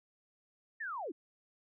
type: linear sweep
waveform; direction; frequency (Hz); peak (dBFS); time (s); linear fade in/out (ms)
sine; down; 1864.7 to 258.8; -37; 0.8-1.12; 10
effects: none